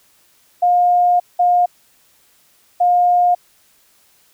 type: tone bursts at uneven times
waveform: sine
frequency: 711 Hz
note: F5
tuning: 31 cents sharp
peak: -10 dBFS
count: 3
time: 0.62-1.2 / 1.39-1.66 / 2.8-3.35 s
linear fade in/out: 10 ms
effects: white hiss -55 dBFS RMS until 4.33 s